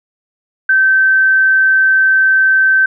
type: tone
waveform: sine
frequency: 1547 Hz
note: G6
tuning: 23 cents flat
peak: -7 dBFS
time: 0.69-2.86 s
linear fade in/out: 5 ms
effects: none